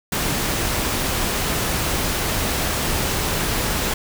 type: noise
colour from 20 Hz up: pink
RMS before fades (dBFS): -22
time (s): 0.12-3.94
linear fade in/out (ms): 5
effects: none